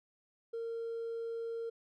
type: tone with hard clipping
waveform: triangle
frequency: 460 Hz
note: A#4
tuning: 23 cents flat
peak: -36 dBFS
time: 0.53-1.7 s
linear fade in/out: 10 ms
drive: 2 dB
effects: none

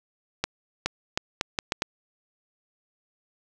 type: accelerating click train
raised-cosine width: 0.2 ms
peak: -7 dBFS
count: 7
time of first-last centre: 0.44-1.821 s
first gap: 420 ms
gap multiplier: 0.75
effects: none

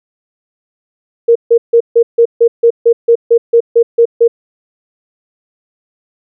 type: tone bursts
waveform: sine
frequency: 466.2 Hz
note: A#4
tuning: in tune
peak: -3 dBFS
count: 14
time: 1.28-4.28 s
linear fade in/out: 10 ms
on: 75 ms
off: 150 ms
effects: none

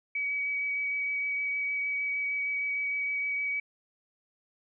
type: tone with vibrato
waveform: sine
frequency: 2272 Hz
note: C#7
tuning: 42 cents sharp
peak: -28 dBFS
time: 0.15-3.6 s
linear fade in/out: 5 ms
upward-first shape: sine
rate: 6.5 Hz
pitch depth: 10 cents each way
effects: none

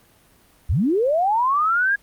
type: linear sweep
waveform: sine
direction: up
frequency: 51 to 1659 Hz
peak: -16 dBFS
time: 0.69-1.96 s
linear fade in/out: 10 ms
effects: pink hiss -55 dBFS RMS until 2.02 s + Opus 32 kbps

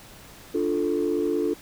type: chord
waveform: sine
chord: D minor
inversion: none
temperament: equal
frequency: 293.7 / 349.2 / 440 Hz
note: D4 / F4 / A4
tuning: 0 / 0 / 0 cents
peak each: -26 / -25 / -25 dBFS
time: 0.54-1.54 s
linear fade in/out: 10 ms
effects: tanh soft clip ceiling -15 dBFS + pink hiss -47 dBFS RMS until 1.61 s

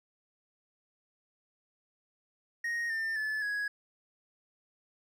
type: tone with pitch steps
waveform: triangle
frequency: 1869 / 1799.1 / 1731.8 / 1667 Hz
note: A#6 / A6 / A6 / G#6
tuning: +4 / +38 / -28 / +6 cents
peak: -29 dBFS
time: 2.64-3.68 s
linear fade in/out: 5 ms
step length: 260 ms
effects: none

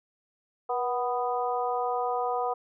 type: harmonic tone with a mistuned harmonic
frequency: 247.8 Hz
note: B3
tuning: 6 cents sharp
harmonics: 2 / 3 / 4 / 5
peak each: -31 / -29 / -33 / -35 dBFS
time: 0.69-2.54 s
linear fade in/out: 10 ms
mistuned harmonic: 2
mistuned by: -36 cents
effects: none

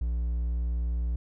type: tone with hard clipping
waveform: triangle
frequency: 59.5 Hz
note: A#1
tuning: 36 cents sharp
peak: -27 dBFS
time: 0.01-1.16 s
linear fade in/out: 5 ms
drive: 6 dB
effects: none

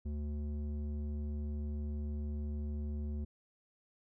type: tone with low-pass filter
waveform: square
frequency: 73.9 Hz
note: D2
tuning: 11 cents sharp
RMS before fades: -38 dBFS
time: 0.05-3.25 s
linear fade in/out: 10 ms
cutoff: 270 Hz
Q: 1.1
effects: none

